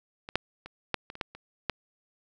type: clicks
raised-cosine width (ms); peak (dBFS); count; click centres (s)
0.3; -23 / -8 / -26 / -10 / -24 / -26 / -14 / -28 / -11; 9; 0.289 / 0.356 / 0.66 / 0.943 / 1.101 / 1.154 / 1.212 / 1.35 / 1.697
effects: none